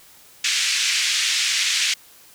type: band-pass noise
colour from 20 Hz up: pink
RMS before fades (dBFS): -21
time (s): 0.44-1.94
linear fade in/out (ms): 5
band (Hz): 2100 to 7300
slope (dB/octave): 24
effects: white hiss -49 dBFS RMS until 2.34 s